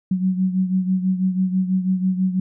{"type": "beating tone pair", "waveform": "sine", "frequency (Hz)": [185.3, 191.4], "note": ["F#3", "G3"], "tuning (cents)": [3, -41], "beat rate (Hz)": 6.1, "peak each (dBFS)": [-18, -24], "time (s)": [0.11, 2.4], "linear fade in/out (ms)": 5, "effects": []}